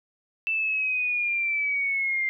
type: linear sweep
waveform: sine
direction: down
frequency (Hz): 2659 to 2093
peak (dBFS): -23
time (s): 0.47-2.29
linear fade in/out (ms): 0
effects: none